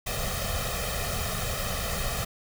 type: noise with comb filter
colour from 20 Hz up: pink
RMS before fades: -30 dBFS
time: 0.06-2.25 s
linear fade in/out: 10 ms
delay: 1.6 ms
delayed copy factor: +0.95
effects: none